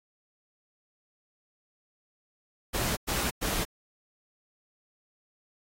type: noise bursts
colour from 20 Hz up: pink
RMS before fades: -30 dBFS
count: 3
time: 2.73-3.65 s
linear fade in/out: 20 ms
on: 240 ms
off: 100 ms
effects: AAC 48 kbps